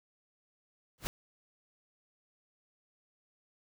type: noise with exponential growth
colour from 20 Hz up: pink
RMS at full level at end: -32 dBFS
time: 0.98-1.07 s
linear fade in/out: 0 ms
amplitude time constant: 18 ms
effects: none